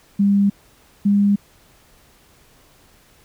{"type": "tone pair in turn", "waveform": "sine", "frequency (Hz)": [200.3, 202.2], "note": ["G3", "G#3"], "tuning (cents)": [38, -46], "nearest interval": "unison", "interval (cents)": 16, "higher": "second", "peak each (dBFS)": -12, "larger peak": "neither", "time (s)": [[0.19, 0.5], [1.05, 1.36]], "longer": "neither", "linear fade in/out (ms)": 10, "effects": ["pink hiss -53 dBFS RMS until 3.24 s"]}